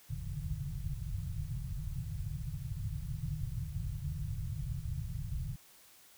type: low-pass noise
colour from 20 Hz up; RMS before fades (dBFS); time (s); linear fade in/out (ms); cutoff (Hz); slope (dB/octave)
white; -38; 0.09-5.56; 10; 160; 96
effects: white hiss -60 dBFS RMS until 6.17 s